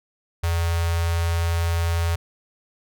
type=tone with notch filter; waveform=square; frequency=84.4 Hz; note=E2; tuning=41 cents sharp; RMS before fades=-22 dBFS; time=0.43-2.16 s; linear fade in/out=10 ms; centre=250 Hz; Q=0.51; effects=none